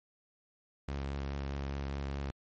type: tone with vibrato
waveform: sawtooth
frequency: 69.3 Hz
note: C#2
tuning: in tune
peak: -31 dBFS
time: 0.88-2.31 s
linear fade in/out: 5 ms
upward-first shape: sine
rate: 4.8 Hz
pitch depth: 19 cents each way
effects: low-pass 5000 Hz 12 dB/octave + MP3 32 kbps